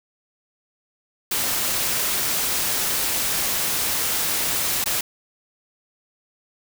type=noise with dropouts; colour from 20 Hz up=white; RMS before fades=-23 dBFS; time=1.31-5.01 s; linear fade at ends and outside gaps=5 ms; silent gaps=4.842-4.858 s; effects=none